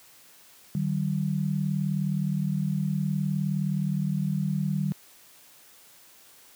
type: tone pair together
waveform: sine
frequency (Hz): 152.11 / 191.5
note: D#3 / G3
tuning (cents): -39 / -40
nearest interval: major third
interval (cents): 399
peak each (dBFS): -26 / -27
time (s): 0.75-4.92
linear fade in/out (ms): 0
effects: white hiss -54 dBFS RMS until 6.55 s + high-pass 100 Hz 12 dB/octave